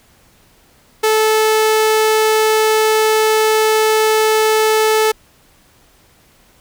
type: tone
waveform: sawtooth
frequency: 435.7 Hz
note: A4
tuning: 17 cents flat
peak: -7 dBFS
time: 1.03-5.12 s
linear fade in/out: 10 ms
effects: pink hiss -51 dBFS RMS until 6.6 s